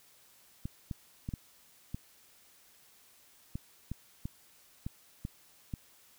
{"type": "clicks", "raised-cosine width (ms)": 5, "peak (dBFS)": -24, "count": 11, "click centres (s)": [0.655, 0.912, 1.289, 1.338, 1.945, 3.555, 3.916, 4.255, 4.865, 5.251, 5.738], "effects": ["white hiss -62 dBFS RMS until 6.18 s"]}